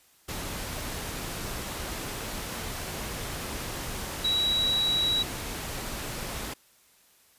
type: tone in noise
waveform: sine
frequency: 3888 Hz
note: B7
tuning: 28 cents flat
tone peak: -23 dBFS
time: 4.24-5.23 s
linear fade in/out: 10 ms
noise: pink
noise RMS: -35 dBFS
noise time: 0.28-6.54 s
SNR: +9 dB
effects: white hiss -61 dBFS RMS until 7.38 s + resampled to 32000 Hz